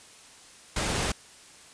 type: noise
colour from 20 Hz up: pink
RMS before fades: -28 dBFS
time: 0.76-1.12 s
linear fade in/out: 5 ms
effects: white hiss -51 dBFS RMS until 1.73 s + resampled to 22050 Hz